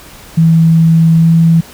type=tone with pitch glide; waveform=sine; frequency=163.4 to 164.92 Hz; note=E3 to E3; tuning=-15 to +1 cents; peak=-4 dBFS; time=0.37-1.61 s; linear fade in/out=10 ms; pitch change=+16 cents; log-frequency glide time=1.16-1.29 s; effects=pink hiss -35 dBFS RMS until 1.73 s